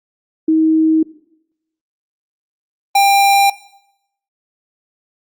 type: tone pair in turn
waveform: sine / square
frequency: 317.5 / 795.4 Hz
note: D#4 / G5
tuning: +35 / +25 cents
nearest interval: octave + major third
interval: 1590 cents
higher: second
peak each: -9 dBFS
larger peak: neither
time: 0.48-1.03 / 2.95-3.5 s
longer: neither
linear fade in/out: 5 ms
effects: noise-tail reverb RT60 0.8 s tail -19 dB re dry + Opus 48 kbps